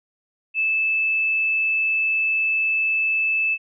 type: tone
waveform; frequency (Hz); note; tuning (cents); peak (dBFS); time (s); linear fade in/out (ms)
sine; 2624; E7; -9; -18; 0.54-3.58; 50
effects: none